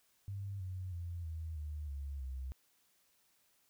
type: tone with pitch steps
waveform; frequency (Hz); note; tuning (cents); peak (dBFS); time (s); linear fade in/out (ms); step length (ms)
sine; 99 / 92.37 / 86.18 / 80.41 / 75.03 / 70 / 65.32; G2 / F#2 / F2 / E2 / D2 / C#2 / C2; +18 / -2 / -22 / -42 / +38 / +18 / -2; -39; 0.28-2.52; 0; 320
effects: white hiss -73 dBFS RMS until 3.69 s